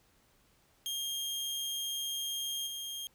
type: tone with level steps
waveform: sawtooth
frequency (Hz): 3221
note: G7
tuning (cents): +46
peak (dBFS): -31 / -35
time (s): 0.86-3.07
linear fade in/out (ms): 0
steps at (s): 2.66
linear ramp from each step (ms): 20
effects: pink hiss -68 dBFS RMS until 3.14 s